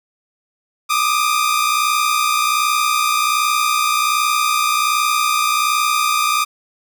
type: tone pair together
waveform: sawtooth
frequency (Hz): 1189 / 1250.3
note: D6 / D#6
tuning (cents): +21 / +8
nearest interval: minor second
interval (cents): 87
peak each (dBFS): -13 / -15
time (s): 0.89-6.45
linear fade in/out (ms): 20
effects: none